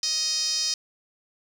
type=tone with band-pass filter; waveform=5% pulse; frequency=626 Hz; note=D#5; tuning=10 cents sharp; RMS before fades=-26 dBFS; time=0.03-0.74 s; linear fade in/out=2 ms; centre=5200 Hz; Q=4.9; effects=8-bit